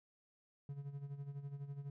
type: tone with tremolo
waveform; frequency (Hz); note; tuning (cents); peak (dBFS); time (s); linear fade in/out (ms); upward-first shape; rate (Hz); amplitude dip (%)
triangle; 141; C#3; +30; -39; 0.69-1.9; 2; sine; 12; 70
effects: none